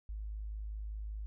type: tone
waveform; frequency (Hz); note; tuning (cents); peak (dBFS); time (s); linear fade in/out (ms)
sine; 52.6; G#1; +23; -38; 0.09-1.26; 0
effects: none